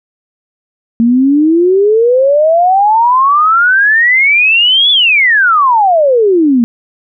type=exponential two-way sweep; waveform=sine; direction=up then down; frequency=226.7 to 3484 to 226.7 Hz; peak=-5 dBFS; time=1-6.64 s; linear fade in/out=0 ms; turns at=4.91 s; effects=none